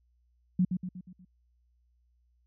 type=tone with echo; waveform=sine; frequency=182.2 Hz; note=F#3; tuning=26 cents flat; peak=-21 dBFS; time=0.59-0.65 s; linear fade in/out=5 ms; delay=120 ms; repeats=5; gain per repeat=-6 dB; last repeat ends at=1.25 s; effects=added 60 Hz sine -66 dBFS peak until 2.46 s